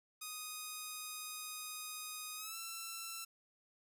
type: tone with pitch glide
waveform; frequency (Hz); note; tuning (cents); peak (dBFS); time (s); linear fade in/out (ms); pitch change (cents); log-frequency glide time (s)
5% pulse; 1244.5 to 1341.5; D#6 to E6; 0 to +30; -32; 0.21-3.25; 10; +130; 2.36-2.57
effects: none